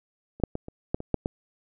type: clicks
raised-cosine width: 2 ms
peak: -30 / -6 / -17 / -25 / -11 / -21 / -9 / -13 dBFS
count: 8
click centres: 0.4 / 0.437 / 0.554 / 0.684 / 0.945 / 1.004 / 1.143 / 1.259 s
effects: none